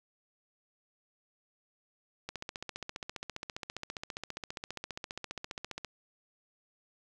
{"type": "click train", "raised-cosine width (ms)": 0.2, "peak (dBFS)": -21, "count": 54, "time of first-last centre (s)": [2.29, 5.847], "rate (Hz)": 14.9, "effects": []}